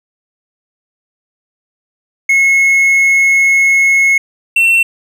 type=tone pair in turn; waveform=triangle; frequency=2177 / 2705 Hz; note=C#7 / E7; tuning=-32 / +44 cents; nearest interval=major third; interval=376 cents; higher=second; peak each=-5 dBFS; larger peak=neither; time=2.29-4.18 / 4.56-4.83 s; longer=first; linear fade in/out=5 ms; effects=none